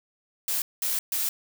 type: noise bursts at uneven times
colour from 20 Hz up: blue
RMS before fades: -27 dBFS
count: 3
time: 0.48-0.62 / 0.82-0.99 / 1.12-1.29 s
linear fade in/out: 2 ms
effects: none